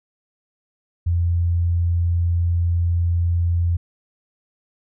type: tone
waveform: sine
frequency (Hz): 85.9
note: F2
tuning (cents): -28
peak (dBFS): -16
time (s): 1.06-3.77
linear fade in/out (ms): 10
effects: none